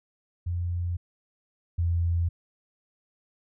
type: tone pair in turn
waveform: sine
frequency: 87.31 / 85.22 Hz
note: F2 / F2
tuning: 0 / -42 cents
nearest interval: unison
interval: 42 cents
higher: first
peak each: -26 / -22 dBFS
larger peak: second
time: 0.46-0.97 / 1.78-2.29 s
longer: neither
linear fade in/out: 10 ms
effects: none